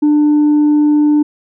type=tone with tanh clipping; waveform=sine; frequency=297.6 Hz; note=D4; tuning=23 cents sharp; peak=-8 dBFS; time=0.02-1.23 s; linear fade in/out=10 ms; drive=1 dB; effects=none